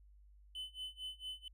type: tone with tremolo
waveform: triangle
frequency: 3026 Hz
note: F#7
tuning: 38 cents sharp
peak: -39 dBFS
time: 0.55-1.48 s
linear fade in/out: 2 ms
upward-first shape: sine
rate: 4.4 Hz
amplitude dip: 95%
effects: added 50 Hz sine -59 dBFS peak until 1.53 s